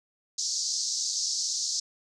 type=band-pass noise; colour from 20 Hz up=white; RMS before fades=-30 dBFS; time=0.38-1.8 s; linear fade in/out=5 ms; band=4500 to 6700 Hz; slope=48 dB/octave; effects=none